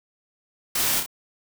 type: noise with echo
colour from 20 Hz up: white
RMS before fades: -24 dBFS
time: 0.75-1 s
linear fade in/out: 5 ms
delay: 31 ms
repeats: 2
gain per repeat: -5 dB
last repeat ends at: 1.062 s
effects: none